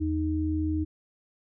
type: tone pair together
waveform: sine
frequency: 82.2 / 310.3 Hz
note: E2 / D#4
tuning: -4 / -5 cents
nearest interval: octave + major seventh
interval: 2299 cents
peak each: -28 / -27 dBFS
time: 0-0.85 s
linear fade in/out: 20 ms
effects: none